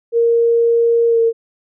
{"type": "tone with pitch glide", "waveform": "sine", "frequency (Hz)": [465.8, 457.8], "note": ["A#4", "A#4"], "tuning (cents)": [-1, -31], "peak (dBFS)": -10, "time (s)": [0.12, 1.33], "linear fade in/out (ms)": 50, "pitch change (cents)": -30, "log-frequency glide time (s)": [1.08, 1.19], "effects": []}